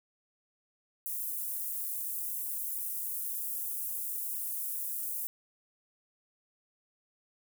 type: high-pass noise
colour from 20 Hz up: pink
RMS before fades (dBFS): -36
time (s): 1.06-5.27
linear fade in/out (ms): 0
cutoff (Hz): 11000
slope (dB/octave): 24
effects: none